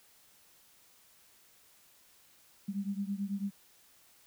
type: beating tone pair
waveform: sine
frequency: 196 / 205.1 Hz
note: G3 / G#3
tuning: 0 / -21 cents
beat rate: 9.1 Hz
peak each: -35 / -37 dBFS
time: 2.68-3.51 s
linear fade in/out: 10 ms
effects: white hiss -63 dBFS RMS until 4.26 s